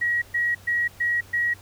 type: tone bursts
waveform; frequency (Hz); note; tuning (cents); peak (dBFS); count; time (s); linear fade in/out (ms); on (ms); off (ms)
sine; 1907; A#6; +39; -20; 5; 0.01-1.54; 10; 210; 120
effects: added 95 Hz sine -49 dBFS peak until 1.61 s + pink hiss -50 dBFS RMS until 1.61 s